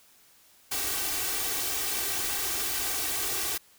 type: noise with comb filter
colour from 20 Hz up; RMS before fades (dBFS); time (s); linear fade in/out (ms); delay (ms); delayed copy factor
white; -30; 0.71-3.58; 10; 2.6; +0.75
effects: white hiss -59 dBFS RMS until 3.78 s